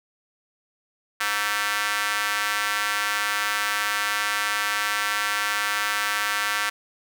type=tone with high-pass filter; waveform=square; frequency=103.83 Hz; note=G#2; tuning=in tune; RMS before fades=-25 dBFS; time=1.2-6.7 s; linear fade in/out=10 ms; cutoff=1500 Hz; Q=2; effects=none